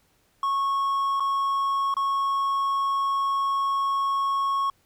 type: tone with dropouts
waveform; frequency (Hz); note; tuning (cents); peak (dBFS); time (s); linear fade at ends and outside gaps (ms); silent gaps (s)
triangle; 1100; C#6; -14; -20; 0.43-4.7; 2; 1.198-1.204 / 1.941-1.967
effects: pink hiss -65 dBFS RMS until 4.85 s